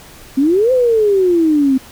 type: exponential two-way sweep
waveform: sine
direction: up then down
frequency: 257.5 to 523.3 to 257.5 Hz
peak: -9 dBFS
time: 0.37-1.78 s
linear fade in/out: 10 ms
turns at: 0.72 s
effects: pink hiss -39 dBFS RMS until 1.91 s